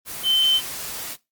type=tone in noise; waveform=sine; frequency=3079 Hz; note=G7; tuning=32 cents flat; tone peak=-15 dBFS; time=0.23-0.61 s; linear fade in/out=50 ms; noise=white; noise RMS=-32 dBFS; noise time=0.05-1.17 s; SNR=+14 dB; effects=noise-tail reverb RT60 0.2 s tail -18 dB re dry + Opus 24 kbps